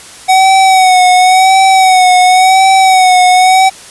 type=tone with vibrato; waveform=square; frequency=749 Hz; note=F#5; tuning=21 cents sharp; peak=-4 dBFS; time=0.28-3.7 s; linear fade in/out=20 ms; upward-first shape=sine; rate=0.93 Hz; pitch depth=45 cents each way; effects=white hiss -32 dBFS RMS until 3.9 s + resampled to 24000 Hz